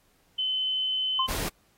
sine tone, 3046 Hz, F#7, 50 cents sharp, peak -25 dBFS, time 0.38-1.27 s, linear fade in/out 10 ms
sine tone with exponential decay, 1048 Hz, C6, 2 cents sharp, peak -21 dBFS, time 1.19-1.42 s, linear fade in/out 5 ms, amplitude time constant 48 ms
pink noise, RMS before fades -31 dBFS, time 1.28-1.49 s, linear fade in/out 10 ms
effects pink hiss -66 dBFS RMS until 1.77 s + AAC 48 kbps

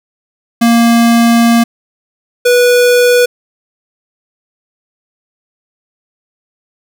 square tone pair in turn, 233.1 / 489.5 Hz, A#3 / B4, 0 / -15 cents, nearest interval octave + minor second, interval 1285 cents, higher second, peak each -6 dBFS, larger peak neither, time 0.61-1.64 / 2.45-3.26 s, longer first, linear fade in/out 10 ms, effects none

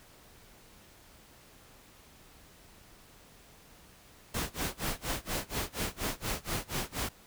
pink noise with tremolo, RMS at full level -32 dBFS, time 4.34-7.09 s, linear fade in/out 5 ms, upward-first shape sine, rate 4.2 Hz, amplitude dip 100%, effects pink hiss -57 dBFS RMS until 7.26 s

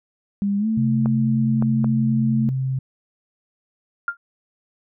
sine tone with pitch glide, 200.7 to 221.4 Hz, G3 to A3, +41 to +11 cents, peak -18 dBFS, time 0.42-2.49 s, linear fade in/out 0 ms, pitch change +170 cents, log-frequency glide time 0.58-0.67 s
sine tone, 131.8 Hz, C3, 13 cents sharp, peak -20 dBFS, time 0.77-2.79 s, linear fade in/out 5 ms
clicks, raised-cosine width 1 ms, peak -15 dBFS, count 3, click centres 1.059 / 1.624 / 1.844 s
sine tone with exponential decay, 1398 Hz, F6, 1 cent sharp, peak -16 dBFS, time 4.08-4.17 s, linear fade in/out 2 ms, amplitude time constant 19 ms
effects none

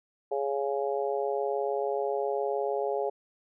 harmonic tone, 139 Hz, C#3, 5 cents sharp, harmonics 3 / 4 / 5 / 6, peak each -30 / -32 / -34 / -36 dBFS, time 0.31-3.1 s, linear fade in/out 10 ms, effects none

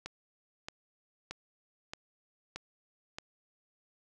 click train, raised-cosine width 0.2 ms, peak -22 dBFS, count 6, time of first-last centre 0.06-3.185 s, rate 1.6 Hz, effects none

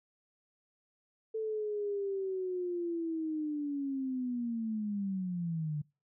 sine linear sweep, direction down, 444 to 145.8 Hz, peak -32 dBFS, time 1.34-5.82 s, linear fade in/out 10 ms, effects noise-tail reverb RT60 0.3 s tail -25 dB re dry

